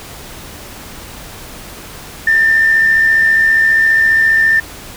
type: tone with amplitude modulation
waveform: sine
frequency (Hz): 1793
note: A6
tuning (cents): +32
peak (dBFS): -5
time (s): 2.27-4.6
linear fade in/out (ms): 5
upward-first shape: sine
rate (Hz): 74.8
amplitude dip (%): 40
effects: tanh soft clip ceiling -2 dBFS + pink hiss -32 dBFS RMS until 4.96 s